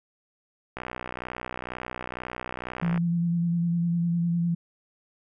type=click train; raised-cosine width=0.5 ms; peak=-18 dBFS; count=138; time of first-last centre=0.77-2.976 s; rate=62.1 Hz
type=tone with vibrato; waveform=sine; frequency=170.7 Hz; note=F3; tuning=39 cents flat; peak=-22 dBFS; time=2.82-4.55 s; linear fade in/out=10 ms; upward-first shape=square; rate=9.9 Hz; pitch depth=18 cents each way
effects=none

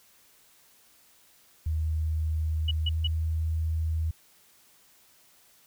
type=tone with pitch glide; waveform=sine; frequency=78.7 to 80.03 Hz; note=D#2 to D#2; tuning=+20 to +49 cents; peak=-25 dBFS; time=1.66-4.11 s; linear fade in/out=5 ms; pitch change=+29 cents; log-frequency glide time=2.82-2.96 s
type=tone bursts; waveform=sine; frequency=2935 Hz; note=F#7; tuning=15 cents flat; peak=-27 dBFS; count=3; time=2.68-3.073 s; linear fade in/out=5 ms; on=31 ms; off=150 ms
effects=white hiss -60 dBFS RMS until 5.66 s

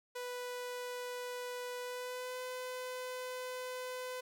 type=tone with pitch glide; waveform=sawtooth; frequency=493.9 to 505.7 Hz; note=B4 to B4; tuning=0 to +41 cents; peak=-36 dBFS; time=0.15-4.21 s; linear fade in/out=10 ms; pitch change=+41 cents; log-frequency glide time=1.81-2.4 s; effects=none

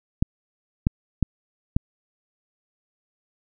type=clicks; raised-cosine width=5 ms; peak=-6 dBFS; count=4; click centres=0.225 / 0.869 / 1.227 / 1.765 s; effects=none

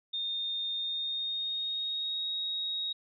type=tone with pitch glide; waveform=sine; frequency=3653 to 3775 Hz; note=A#7 to A#7; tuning=-36 to +21 cents; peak=-31 dBFS; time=0.13-2.93 s; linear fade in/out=10 ms; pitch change=+57 cents; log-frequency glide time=0.74-2.29 s; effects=none

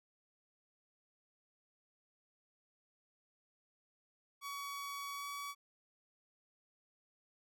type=tone with pitch glide; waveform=sawtooth; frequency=1129 to 1136.9 Hz; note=C#6 to C#6; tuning=+31 to +43 cents; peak=-38 dBFS; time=4.41-5.55 s; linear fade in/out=50 ms; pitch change=+12 cents; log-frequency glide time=5.14-5.26 s; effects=none

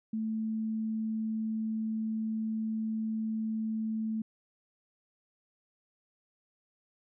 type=tone; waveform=sine; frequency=220.1 Hz; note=A3; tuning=1 cent sharp; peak=-30 dBFS; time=0.13-4.22 s; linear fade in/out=5 ms; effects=none

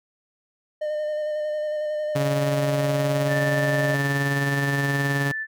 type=tone with vibrato; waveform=triangle; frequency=606 Hz; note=D#5; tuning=46 cents flat; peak=-22 dBFS; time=0.81-3.95 s; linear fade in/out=10 ms; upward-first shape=square; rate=11 Hz; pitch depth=14 cents each way
type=tone with tremolo; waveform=sawtooth; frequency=140.3 Hz; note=C#3; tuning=21 cents sharp; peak=-17 dBFS; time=2.15-5.32 s; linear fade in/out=10 ms; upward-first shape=sine; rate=19 Hz; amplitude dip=30%
type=tone with pitch glide; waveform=sine; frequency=1771 to 1757.8 Hz; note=A6 to A6; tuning=+11 to -2 cents; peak=-26 dBFS; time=3.27-5.47 s; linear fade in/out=50 ms; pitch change=-13 cents; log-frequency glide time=5.07-5.26 s
effects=none

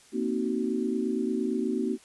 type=chord; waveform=sine; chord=C half-diminished seventh; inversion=third; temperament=equal with one note detuned; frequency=233.1 / 261.6 / 311.1 / 376.2 Hz; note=Bb3 / C4 / Eb4 / Gb4; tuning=0 / 0 / 0 / +29 cents; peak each=-30 / -31 / -33 / -31 dBFS; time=0.12-1.98 s; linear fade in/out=50 ms; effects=white hiss -56 dBFS RMS until 2.04 s + resampled to 24000 Hz

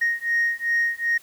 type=beating tone pair; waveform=sine; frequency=1864.7 / 1867.3 Hz; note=A#6 / A#6; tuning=0 / +2 cents; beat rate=2.6 Hz; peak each=-22 dBFS; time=0.01-1.18 s; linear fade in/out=10 ms; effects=tanh soft clip ceiling -15 dBFS + white hiss -52 dBFS RMS until 1.22 s

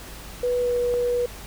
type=tone with pitch glide; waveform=sine; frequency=491.5 to 486.1 Hz; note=B4 to B4; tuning=-8 to -28 cents; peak=-20 dBFS; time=0.43-1.26 s; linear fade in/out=5 ms; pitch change=-20 cents; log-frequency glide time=0.59-0.72 s
type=clicks; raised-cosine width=1 ms; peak=-26 / -20 dBFS; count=2; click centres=0.763 / 0.94 s
effects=added 50 Hz sine -41 dBFS peak until 1.46 s + pink hiss -41 dBFS RMS until 1.46 s

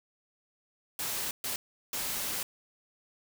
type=noise bursts at uneven times; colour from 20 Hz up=white; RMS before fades=-34 dBFS; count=3; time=0.99-1.31 / 1.44-1.56 / 1.93-2.43 s; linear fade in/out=2 ms; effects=none

